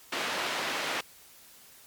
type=band-pass noise; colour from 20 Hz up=white; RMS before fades=-32 dBFS; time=0.12-1.01 s; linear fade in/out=5 ms; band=270 to 2900 Hz; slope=12 dB/octave; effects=white hiss -54 dBFS RMS until 1.86 s + MP3 96 kbps